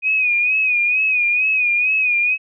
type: tone with vibrato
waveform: sine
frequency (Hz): 2489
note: D#7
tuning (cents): 0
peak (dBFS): -14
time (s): 0.02-2.38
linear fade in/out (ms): 50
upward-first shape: sine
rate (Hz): 2.2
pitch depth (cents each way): 65
effects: none

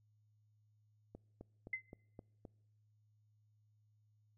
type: click train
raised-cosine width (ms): 2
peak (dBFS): -37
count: 6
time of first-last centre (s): 1.15-2.452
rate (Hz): 3.84
type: tone with exponential decay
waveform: sine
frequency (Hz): 2058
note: C7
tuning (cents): -29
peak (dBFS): -33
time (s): 1.73-1.85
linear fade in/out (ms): 5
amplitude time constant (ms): 24
effects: noise-tail reverb RT60 0.9 s tail -25 dB re dry + added 106 Hz sine -70 dBFS peak until 4.37 s

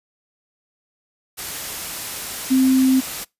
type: tone in noise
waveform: sine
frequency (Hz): 261.6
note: C4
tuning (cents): 0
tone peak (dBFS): -12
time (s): 2.5-3.01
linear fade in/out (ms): 20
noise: white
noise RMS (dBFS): -29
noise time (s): 1.37-3.25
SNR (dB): +14
effects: noise-tail reverb RT60 0.2 s tail -24 dB re dry + resampled to 32000 Hz

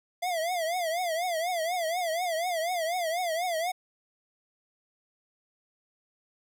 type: tone with vibrato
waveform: square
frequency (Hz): 683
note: F5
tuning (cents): -39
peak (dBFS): -28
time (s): 0.22-3.72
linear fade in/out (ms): 10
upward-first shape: triangle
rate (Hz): 4.1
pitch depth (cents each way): 160
effects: none

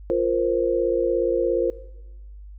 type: chord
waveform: sine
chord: F suspended fourth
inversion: none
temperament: equal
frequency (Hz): 349.2 / 466.2 / 523.3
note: F4 / Bb4 / C5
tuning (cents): 0 / 0 / 0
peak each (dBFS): -23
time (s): 0.1-1.7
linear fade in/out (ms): 0
effects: noise-tail reverb RT60 1.0 s tail -18 dB re dry + added 50 Hz sine -38 dBFS peak until 2.58 s

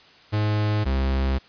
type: tone pair in turn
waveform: 45% pulse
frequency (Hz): 105.8 / 66.65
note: G#2 / C2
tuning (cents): +33 / +33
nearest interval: minor sixth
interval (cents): 800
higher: first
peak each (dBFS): -20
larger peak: neither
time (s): 0.32-0.85 / 0.85-1.39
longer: second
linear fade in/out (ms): 20
effects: white hiss -51 dBFS RMS until 1.48 s + resampled to 11025 Hz

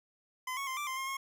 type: tone with pitch steps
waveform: 25% pulse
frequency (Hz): 1023 / 1104 / 1045 / 1174 / 1046 / 1067 / 1083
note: C6 / C#6 / C6 / D6 / C6 / C6 / C#6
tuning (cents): -39 / -7 / -2 / -1 / -1 / +34 / -41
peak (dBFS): -31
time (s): 0.47-1.17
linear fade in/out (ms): 5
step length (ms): 100
effects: none

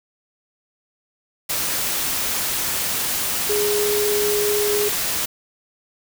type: tone in noise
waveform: sine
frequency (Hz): 415.3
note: G#4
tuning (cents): 0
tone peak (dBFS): -19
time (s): 3.49-4.89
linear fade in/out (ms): 10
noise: white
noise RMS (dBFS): -23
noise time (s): 1.49-5.26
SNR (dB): +1
effects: none

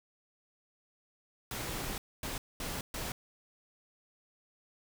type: noise bursts at uneven times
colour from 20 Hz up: pink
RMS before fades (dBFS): -38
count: 4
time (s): 1.51-1.98 / 2.23-2.38 / 2.6-2.81 / 2.94-3.12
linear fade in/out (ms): 2
effects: none

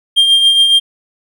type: tone with tremolo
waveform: triangle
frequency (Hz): 3198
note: G7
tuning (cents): +34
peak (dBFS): -3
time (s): 0.16-0.8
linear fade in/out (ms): 20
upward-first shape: triangle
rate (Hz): 7.2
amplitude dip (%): 50
effects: none

